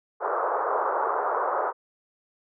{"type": "band-pass noise", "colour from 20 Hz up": "white", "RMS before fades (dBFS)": -26, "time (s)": [0.2, 1.73], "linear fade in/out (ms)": 50, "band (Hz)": [400, 1300], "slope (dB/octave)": 48, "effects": []}